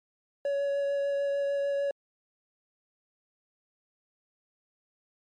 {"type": "tone with vibrato", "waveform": "triangle", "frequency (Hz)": 562, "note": "C#5", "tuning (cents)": 24, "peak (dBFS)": -24, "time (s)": [0.45, 1.91], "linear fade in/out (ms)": 2, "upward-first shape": "sine", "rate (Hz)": 6.7, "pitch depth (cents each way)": 10, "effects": ["MP3 48 kbps"]}